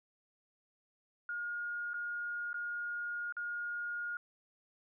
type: tone with dropouts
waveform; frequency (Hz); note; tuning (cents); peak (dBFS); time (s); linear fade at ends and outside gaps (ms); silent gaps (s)
sine; 1427; F6; +37; -36; 1.29-4.17; 2; 1.934-1.941 / 2.531-2.542 / 3.324-3.367
effects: none